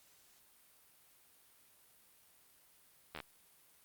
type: slowing click train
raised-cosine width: 0.3 ms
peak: -27 dBFS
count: 5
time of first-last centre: 3.15-3.202 s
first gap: 12 ms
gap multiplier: 1.06
effects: white hiss -66 dBFS RMS until 3.84 s + Opus 48 kbps